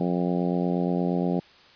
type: harmonic tone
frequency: 88.5 Hz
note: F2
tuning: 23 cents sharp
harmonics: 2 / 3 / 4 / 5 / 6 / 7 / 8 / 9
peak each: -25 / -29 / -31 / -33 / -35 / -36 / -37 / -38 dBFS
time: 0-1.4 s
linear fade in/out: 5 ms
effects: white hiss -53 dBFS RMS until 1.75 s + resampled to 11025 Hz